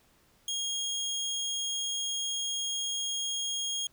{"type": "tone", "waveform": "25% pulse", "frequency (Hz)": 3267, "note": "G#7", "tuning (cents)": -29, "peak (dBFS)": -27, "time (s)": [0.48, 3.87], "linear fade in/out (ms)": 2, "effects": ["pink hiss -65 dBFS RMS until 3.92 s"]}